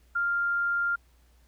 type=tone; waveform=sine; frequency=1396.9 Hz; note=F6; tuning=in tune; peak=-24 dBFS; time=0.15-0.96 s; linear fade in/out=10 ms; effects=added 60 Hz sine -58 dBFS peak until 1.47 s + pink hiss -67 dBFS RMS until 1.47 s